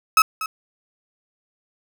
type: tone with echo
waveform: 35% pulse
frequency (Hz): 1290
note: E6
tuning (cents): -38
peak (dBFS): -9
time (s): 0.17-0.22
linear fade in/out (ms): 2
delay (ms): 240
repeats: 1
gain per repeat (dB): -14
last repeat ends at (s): 0.46
effects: none